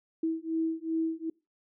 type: beating tone pair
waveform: sine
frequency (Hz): 323 / 325.6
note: E4 / E4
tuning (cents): -35 / -21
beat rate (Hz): 2.6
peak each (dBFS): -31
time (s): 0.23-1.3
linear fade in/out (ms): 5
effects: noise-tail reverb RT60 0.3 s tail -26 dB re dry